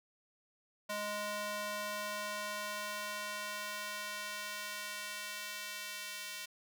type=tone with high-pass filter sweep; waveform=square; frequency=207.7 Hz; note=G#3; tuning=in tune; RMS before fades=-41 dBFS; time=0.89-6.46 s; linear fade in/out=10 ms; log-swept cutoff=630 to 2300 Hz; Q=0.85; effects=none